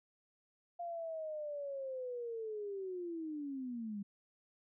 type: linear sweep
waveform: sine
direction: down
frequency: 698.5 to 196 Hz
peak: -39 dBFS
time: 0.79-4.03 s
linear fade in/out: 10 ms
effects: none